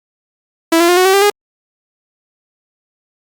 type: tone with pitch steps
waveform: sawtooth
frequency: 329.6 / 342 / 354.9 / 368.3 / 382.1 / 396.5 / 411.4 Hz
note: E4 / F4 / F4 / F#4 / G4 / G4 / G#4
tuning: 0 / -36 / +28 / -8 / -44 / +20 / -16 cents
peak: -4 dBFS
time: 0.72-1.301 s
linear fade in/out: 5 ms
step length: 83 ms
effects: Opus 48 kbps